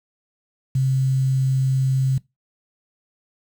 sine tone with quantisation, 132.3 Hz, C3, 20 cents sharp, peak -16 dBFS, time 0.75-2.18 s, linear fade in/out 5 ms, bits 7, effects noise-tail reverb RT60 0.2 s tail -21 dB re dry

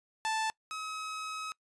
sawtooth tone pair in turn, 880 / 1276.6 Hz, A5 / D#6, 0 / +44 cents, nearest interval tritone, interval 644 cents, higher second, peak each -26 / -33 dBFS, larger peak first, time 0.25-0.5 / 0.71-1.52 s, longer second, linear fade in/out 0 ms, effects noise-tail reverb RT60 0.1 s tail -24 dB re dry + resampled to 22050 Hz

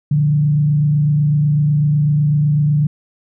sine tone with frequency modulation, 148.1 Hz, D3, 15 cents sharp, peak -11 dBFS, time 0.11-2.87 s, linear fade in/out 5 ms, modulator 28 Hz, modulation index 0.41, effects none

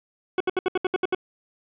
40% pulse tone bursts, 370 Hz, F#4, in tune, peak -19 dBFS, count 9, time 0.38-1.148 s, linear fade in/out 2 ms, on 24 ms, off 69 ms, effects resampled to 8000 Hz + 10-bit

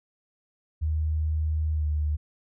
sine tone with pitch glide, 77.78 to 75.35 Hz, D#2 to D2, 0 to +45 cents, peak -23 dBFS, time 0.81-2.17 s, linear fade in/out 20 ms, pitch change -55 cents, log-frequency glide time 1.73-1.86 s, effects none

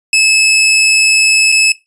sawtooth tone with dropouts, 2600 Hz, E7, 24 cents flat, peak -4 dBFS, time 0.13-1.72 s, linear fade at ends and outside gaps 2 ms, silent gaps 1.519-1.523 s, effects noise-tail reverb RT60 0.2 s tail -17 dB re dry + resampled to 24000 Hz

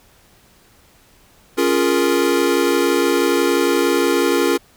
square chord, Bb minor seventh, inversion first, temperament equal, 277.2 / 349.2 / 415.3 / 466.2 Hz, Db4 / F4 / Ab4 / Bb4, 0 / 0 / 0 / 0 cents, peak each -21 / -19 / -22 / -21 dBFS, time 1.57-4.58 s, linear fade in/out 20 ms, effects pink hiss -52 dBFS RMS until 4.76 s

